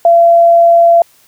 sine tone, 680 Hz, F5, 46 cents flat, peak -3 dBFS, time 0.05-1.02 s, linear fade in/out 2 ms, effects white hiss -48 dBFS RMS until 1.27 s

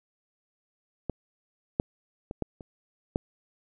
clicks, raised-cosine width 2 ms, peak -16 / -10 / -22 / -15 / -29 / -12 dBFS, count 6, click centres 1.097 / 1.799 / 2.311 / 2.423 / 2.608 / 3.159 s, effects none

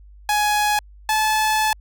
sawtooth tone pair in turn, 837 / 865 Hz, G#5 / A5, +13 / -30 cents, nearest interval minor second, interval 57 cents, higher second, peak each -13 dBFS, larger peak neither, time 0.29-0.79 / 1.09-1.73 s, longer second, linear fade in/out 2 ms, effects added 50 Hz sine -42 dBFS peak until 1.8 s

